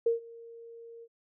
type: tone with ADSR envelope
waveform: sine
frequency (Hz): 462.9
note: A#4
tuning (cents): -12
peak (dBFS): -21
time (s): 0.06-1.08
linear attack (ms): 6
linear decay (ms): 130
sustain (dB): -24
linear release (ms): 50
effects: none